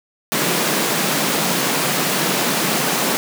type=high-pass noise; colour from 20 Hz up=pink; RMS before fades=-19 dBFS; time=0.32-3.17 s; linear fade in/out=0 ms; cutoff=150 Hz; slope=48 dB/octave; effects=none